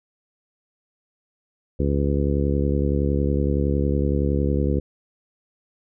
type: harmonic tone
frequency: 70.8 Hz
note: C#2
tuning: 37 cents sharp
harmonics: 1 / 2 / 3 / 4 / 5 / 6 / 7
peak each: -22 / -25 / -27 / -28 / -29 / -30 / -30 dBFS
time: 1.79-4.8 s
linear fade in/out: 10 ms
effects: none